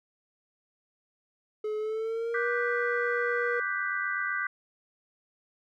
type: tone with pitch glide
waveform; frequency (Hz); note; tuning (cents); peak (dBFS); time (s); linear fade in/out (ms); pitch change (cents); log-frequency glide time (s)
triangle; 427.5 to 479.9; A4 to B4; -50 to -50; -27; 1.64-3.6; 5; +200; 1.78-2.5
type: chord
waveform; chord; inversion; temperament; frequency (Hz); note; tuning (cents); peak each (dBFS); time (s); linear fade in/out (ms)
sine; G major seventh; second; equal; 1174.7 / 1480 / 1568 / 1975.5; D6 / F#6 / G6 / B6; 0 / 0 / 0 / 0; -35 / -34 / -32 / -34; 2.34-4.47; 5
effects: none